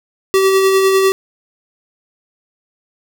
square tone with tremolo, 384.8 Hz, G4, 32 cents flat, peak -9 dBFS, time 0.34-1.12 s, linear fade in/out 0 ms, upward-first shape sine, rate 10 Hz, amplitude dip 30%, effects none

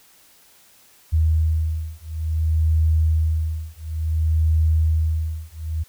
sine beating tone pair, 79.1 / 79.67 Hz, D#2 / D#2, +29 / +42 cents, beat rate 0.57 Hz, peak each -20 dBFS, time 1.12-5.84 s, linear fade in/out 20 ms, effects white hiss -53 dBFS RMS until 5.88 s

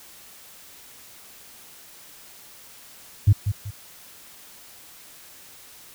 sine tone with echo, 102.1 Hz, G#2, 29 cents flat, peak -9 dBFS, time 3.27-3.33 s, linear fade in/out 10 ms, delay 190 ms, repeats 2, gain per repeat -10 dB, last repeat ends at 3.71 s, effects tanh soft clip ceiling -7 dBFS + white hiss -47 dBFS RMS until 5.94 s

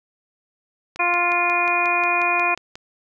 click train, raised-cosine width 0.2 ms, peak -19 dBFS, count 11, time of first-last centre 0.96-2.755 s, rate 5.57 Hz
harmonic tone, 350 Hz, F4, 4 cents sharp, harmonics 1 / 2 / 3 / 4 / 5 / 6 / 7, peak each -30 / -24 / -23 / -29 / -32 / -31 / -20 dBFS, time 0.99-2.55 s, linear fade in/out 10 ms
effects none

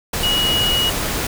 sine tone in noise, 2905 Hz, F#7, 32 cents flat, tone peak -16 dBFS, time 0.23-0.9 s, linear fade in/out 5 ms, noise pink, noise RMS -22 dBFS, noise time 0.13-1.27 s, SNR +3 dB, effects none

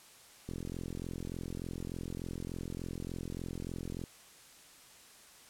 click train, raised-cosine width 3 ms, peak -27 dBFS, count 155, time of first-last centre 0.49-4.038 s, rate 43.4 Hz, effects white hiss -57 dBFS RMS until 5.49 s + low-pass 11000 Hz 12 dB/octave

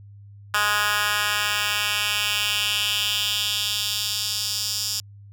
10% pulse tone with high-pass filter sweep, 207.7 Hz, G#3, in tune, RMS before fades -24 dBFS, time 0.54-5 s, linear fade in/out 2 ms, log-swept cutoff 1500 to 5200 Hz, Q 2.3, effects added 101 Hz sine -42 dBFS peak until 5.32 s

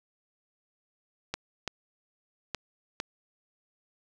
clicks, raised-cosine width 0.2 ms, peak -14 dBFS, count 4, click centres 1.34 / 1.677 / 2.547 / 3.001 s, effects none

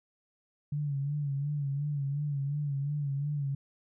sine tone with vibrato, 143 Hz, D3, 46 cents flat, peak -29 dBFS, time 0.72-3.55 s, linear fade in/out 5 ms, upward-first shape sine, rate 2.8 Hz, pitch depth 65 cents each way, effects none

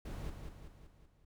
brown noise with echo, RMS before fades -42 dBFS, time 0.05-0.3 s, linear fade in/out 5 ms, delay 190 ms, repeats 5, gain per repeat -5 dB, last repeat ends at 1.25 s, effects none

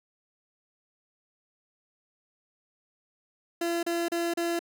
30% pulse tone bursts, 340 Hz, F4, 46 cents flat, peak -24 dBFS, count 4, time 3.61-4.592 s, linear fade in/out 5 ms, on 220 ms, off 34 ms, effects none

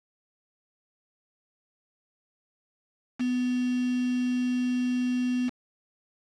sine tone with quantisation, 249.1 Hz, B3, 15 cents sharp, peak -24 dBFS, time 3.19-5.5 s, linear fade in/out 20 ms, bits 6, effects low-pass 5000 Hz 12 dB/octave

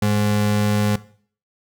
square ring-modulated tone, 157.2 Hz, D#3, 18 cents sharp, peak -14 dBFS, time 0.02-0.96 s, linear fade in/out 5 ms, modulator 50.1 Hz, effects noise-tail reverb RT60 0.5 s tail -18 dB re dry

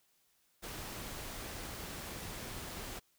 pink noise, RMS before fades -44 dBFS, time 0.62-3 s, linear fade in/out 20 ms, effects white hiss -73 dBFS RMS until 3.18 s

